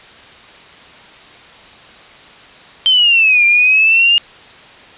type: exponential two-way sweep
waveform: sine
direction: down then up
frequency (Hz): 3135 to 2374 to 2844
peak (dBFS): -7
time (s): 2.86-4.18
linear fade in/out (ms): 0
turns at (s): 3.45
effects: white hiss -39 dBFS RMS until 4.97 s + resampled to 8000 Hz